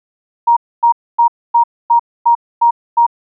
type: tone bursts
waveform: sine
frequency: 940 Hz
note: A#5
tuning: 14 cents sharp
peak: -6 dBFS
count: 8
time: 0.47-3.066 s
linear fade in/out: 10 ms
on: 97 ms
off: 260 ms
effects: none

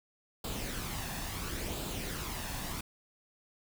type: noise with flanger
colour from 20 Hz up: pink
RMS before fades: -38 dBFS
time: 0.44-2.81 s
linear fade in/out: 5 ms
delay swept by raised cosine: 0.25 to 1.15 ms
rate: 0.72 Hz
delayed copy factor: +0.5
effects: none

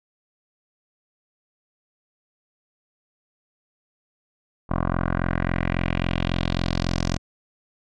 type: tone with low-pass filter sweep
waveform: 10% pulse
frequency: 43.65 Hz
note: F1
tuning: in tune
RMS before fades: -24 dBFS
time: 4.69-7.18 s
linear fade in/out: 20 ms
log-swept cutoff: 1100 to 6100 Hz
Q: 2.4
effects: none

